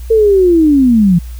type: linear sweep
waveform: sine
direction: down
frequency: 456.5 to 164.81 Hz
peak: -5 dBFS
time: 0.1-1.19 s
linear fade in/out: 10 ms
effects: added 60 Hz sine -23 dBFS peak until 1.39 s + white hiss -42 dBFS RMS until 1.39 s